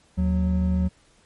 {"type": "tone pair together", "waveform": "triangle", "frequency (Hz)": [77.2, 183.61], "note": ["D#2", "F#3"], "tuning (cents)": [-13, -13], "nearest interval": "octave + minor third", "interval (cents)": 1500, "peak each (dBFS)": -20, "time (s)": [0.17, 0.89], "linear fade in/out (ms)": 20, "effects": ["pink hiss -59 dBFS RMS until 1.25 s", "MP3 48 kbps"]}